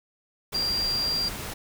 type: tone in noise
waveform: sine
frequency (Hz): 4752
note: D8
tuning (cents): +20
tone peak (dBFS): -24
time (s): 0.54-1.29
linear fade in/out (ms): 10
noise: pink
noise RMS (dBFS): -35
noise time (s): 0.52-1.54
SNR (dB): +8
effects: none